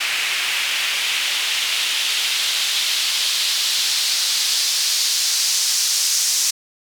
white noise with band-pass filter sweep, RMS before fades -20 dBFS, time 0-6.51 s, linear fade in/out 10 ms, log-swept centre 2400 to 5800 Hz, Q 1.8, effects none

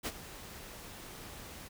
pink noise with ADSR envelope, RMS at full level -34 dBFS, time 0.03-1.69 s, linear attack 36 ms, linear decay 42 ms, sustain -14 dB, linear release 22 ms, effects none

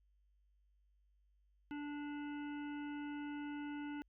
harmonic tone, 292.1 Hz, D4, 9 cents flat, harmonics 1 / 3 / 5 / 7 / 9 / 10, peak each -42 / -53 / -54 / -60 / -60 / -64 dBFS, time 1.71-4.02 s, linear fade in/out 0 ms, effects added 50 Hz sine -70 dBFS peak until 4.08 s

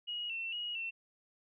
sine tone with vibrato, 2794 Hz, F7, in tune, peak -36 dBFS, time 0.07-0.91 s, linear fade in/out 20 ms, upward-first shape square, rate 2.2 Hz, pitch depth 61 cents each way, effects none

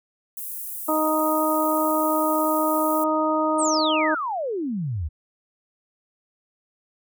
pink high-pass noise, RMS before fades -33 dBFS, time 0.37-3.04 s, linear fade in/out 2 ms, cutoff 11000 Hz, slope 24 dB/octave
harmonic tone, 311.1 Hz, D#4, in tune, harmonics 1 / 2 / 3 / 4, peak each -24 / -24 / -26 / -25 dBFS, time 0.88-4.15 s, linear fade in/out 10 ms
sine exponential sweep, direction down, 9160 to 69.5 Hz, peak -24 dBFS, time 3.58-5.09 s, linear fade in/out 20 ms
effects none

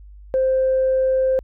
sine tone, 523.3 Hz, C5, in tune, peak -14 dBFS, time 0.34-1.39 s, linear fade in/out 0 ms, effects tanh soft clip ceiling -11 dBFS + added 50 Hz sine -39 dBFS peak until 1.43 s

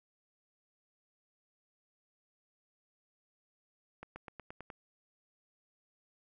accelerating click train, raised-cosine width 0.5 ms, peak -30 dBFS, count 7, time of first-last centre 4.03-4.702 s, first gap 130 ms, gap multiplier 0.94, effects none

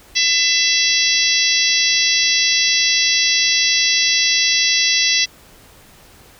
harmonic tone with a mistuned harmonic, 669 Hz, E5, 25 cents sharp, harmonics 3 / 4 / 5 / 6 / 7 / 8 / 9, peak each -21 / -21 / -21 / -21 / -21 / -21 / -21 dBFS, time 0.15-5.26 s, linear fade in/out 20 ms, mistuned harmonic 9, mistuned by -34 cents, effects pink hiss -46 dBFS RMS until 6.39 s

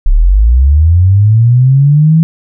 sine linear sweep, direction up, 31.73 to 164.81 Hz, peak -3 dBFS, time 0.06-2.23 s, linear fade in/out 0 ms, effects none

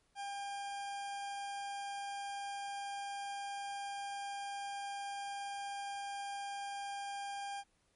40% pulse tone, 801 Hz, G5, 37 cents sharp, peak -39 dBFS, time 0.15-7.64 s, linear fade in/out 50 ms, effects pink hiss -75 dBFS RMS until 7.95 s + MP3 48 kbps

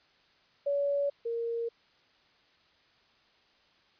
sine tone pair in turn, 567 / 464.6 Hz, C#5 / A#4, +39 / -6 cents, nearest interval minor third, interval 345 cents, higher first, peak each -26 / -30 dBFS, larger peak first, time 0.66-1.1 / 1.25-1.69 s, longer neither, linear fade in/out 10 ms, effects white hiss -65 dBFS RMS until 3.99 s + resampled to 11025 Hz

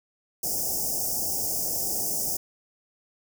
white band-stop noise, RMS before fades -28 dBFS, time 0.43-2.37 s, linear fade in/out 5 ms, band 830 to 5000 Hz, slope 96 dB/octave, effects none

